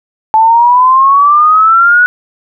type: exponential sweep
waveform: sine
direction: up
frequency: 870 to 1480 Hz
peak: -3 dBFS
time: 0.34-2.06 s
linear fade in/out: 0 ms
effects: none